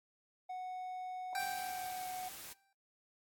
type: tone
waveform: triangle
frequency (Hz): 738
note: F#5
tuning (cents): -5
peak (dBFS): -38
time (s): 0.49-2.29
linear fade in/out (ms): 10
type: tone with exponential decay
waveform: 25% pulse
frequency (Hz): 784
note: G5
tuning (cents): 0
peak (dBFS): -32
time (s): 1.35-2.73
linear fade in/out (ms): 2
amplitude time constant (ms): 300
type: noise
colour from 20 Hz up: white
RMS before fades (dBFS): -49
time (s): 1.39-2.53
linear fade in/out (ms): 5
effects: noise-tail reverb RT60 0.4 s tail -23 dB re dry + AAC 64 kbps